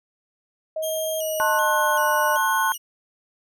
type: tone with pitch glide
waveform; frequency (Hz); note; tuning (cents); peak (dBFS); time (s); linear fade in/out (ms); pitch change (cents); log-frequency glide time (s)
sine; 632 to 604.5; D#5 to D5; +27 to +50; -24; 0.76-2.37; 5; -77; 1.23-1.94
type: tone with vibrato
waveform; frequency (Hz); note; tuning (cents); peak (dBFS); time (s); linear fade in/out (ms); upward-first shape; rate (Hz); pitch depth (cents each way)
5% pulse; 3058; G7; -44; -22; 0.82-2.78; 20; square; 1.3; 86
type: chord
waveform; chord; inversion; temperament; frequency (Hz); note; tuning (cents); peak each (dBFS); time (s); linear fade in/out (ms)
sine; F# diminished; first; just; 888 / 1065.6 / 1480; A5 / C6 / F#6; +16 / +31 / 0; -23; 1.4-2.72; 0
effects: none